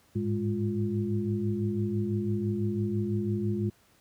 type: tone cluster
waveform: sine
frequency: 103 / 109 / 205.6 / 350.3 Hz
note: G#2 / A2 / G#3 / F4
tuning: -14 / -16 / -17 / +5 cents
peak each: -33 / -32 / -30 / -33 dBFS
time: 0.15-3.7 s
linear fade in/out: 10 ms
effects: pink hiss -63 dBFS RMS until 4 s + high-pass 60 Hz 12 dB/octave